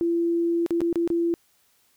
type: tone with dropouts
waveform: sine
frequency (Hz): 338.8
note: E4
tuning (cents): +48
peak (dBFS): -20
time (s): 0.01-1.34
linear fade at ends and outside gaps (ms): 0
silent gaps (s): 0.663-0.707 / 0.806-0.816 / 0.928-0.957 / 1.076-1.102
effects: white hiss -64 dBFS RMS until 1.96 s